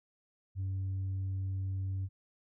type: tone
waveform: sine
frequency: 95.6 Hz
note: G2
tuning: 43 cents flat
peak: -30 dBFS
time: 0.55-2.09 s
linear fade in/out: 50 ms
effects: tanh soft clip ceiling -31 dBFS